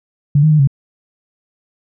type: tone with pitch steps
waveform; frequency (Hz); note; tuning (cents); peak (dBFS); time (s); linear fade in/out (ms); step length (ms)
sine; 144.4 / 155.4 / 152.5 / 137.6; D3 / D#3 / D#3 / C#3; -29 / -2 / -34 / -12; -7; 0.35-0.674; 5; 81
effects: none